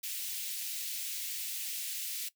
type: high-pass noise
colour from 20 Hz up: white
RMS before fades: -38 dBFS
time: 0.03-2.29 s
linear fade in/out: 10 ms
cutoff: 2300 Hz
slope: 24 dB/octave
effects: noise-tail reverb RT60 0.1 s tail -18 dB re dry